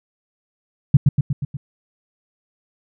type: tone with echo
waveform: sine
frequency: 140 Hz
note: C#3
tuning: 18 cents sharp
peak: -4 dBFS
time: 0.94-0.97 s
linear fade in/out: 5 ms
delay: 120 ms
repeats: 5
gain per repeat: -4 dB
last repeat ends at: 1.57 s
effects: none